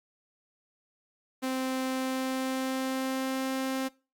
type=tone with pitch glide; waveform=sawtooth; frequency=260.6 to 264.2 Hz; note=C4 to C4; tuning=-7 to +17 cents; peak=-25 dBFS; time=1.42-3.89 s; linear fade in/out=20 ms; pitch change=+24 cents; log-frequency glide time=1.89-3.51 s; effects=noise-tail reverb RT60 0.3 s tail -21 dB re dry + Opus 48 kbps